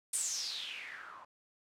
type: noise with low-pass filter sweep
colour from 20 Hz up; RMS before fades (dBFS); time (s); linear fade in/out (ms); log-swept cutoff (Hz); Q
blue; -40; 0.13-1.25; 5; 9300 to 940; 6.3
effects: none